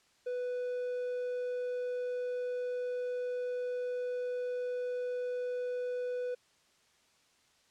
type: tone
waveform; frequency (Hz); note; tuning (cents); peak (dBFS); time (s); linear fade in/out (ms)
triangle; 495.4; B4; +5; -31; 0.26-6.35; 10
effects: white hiss -68 dBFS RMS until 7.7 s + low-pass 7000 Hz 12 dB/octave